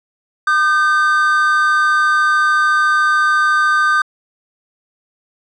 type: tone pair together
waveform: triangle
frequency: 1213 / 1546.8 Hz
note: D#6 / G6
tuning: -44 / -24 cents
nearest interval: major third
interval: 420 cents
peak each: -12 dBFS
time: 0.47-4.02 s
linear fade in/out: 5 ms
effects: resampled to 24000 Hz